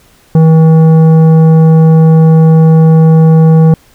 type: tone with tanh clipping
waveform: sine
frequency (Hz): 160.5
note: E3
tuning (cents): -46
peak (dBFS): -3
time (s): 0.35-3.74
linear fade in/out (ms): 2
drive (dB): 11
effects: pink hiss -45 dBFS RMS until 3.94 s